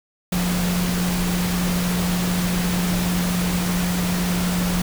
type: tone in noise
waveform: sine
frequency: 178.3 Hz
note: F3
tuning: 36 cents sharp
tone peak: -20 dBFS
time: 0.32-4.82 s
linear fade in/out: 5 ms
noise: pink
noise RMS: -26 dBFS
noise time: 0.32-4.82 s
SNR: +3 dB
effects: none